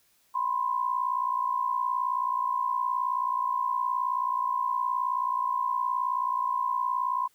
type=tone pair together; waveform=sine; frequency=993 / 1052 Hz; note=B5 / C6; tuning=+9 / +9 cents; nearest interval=minor second; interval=100 cents; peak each=-28 dBFS; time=0.34-7.28 s; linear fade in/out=20 ms; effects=white hiss -66 dBFS RMS until 7.34 s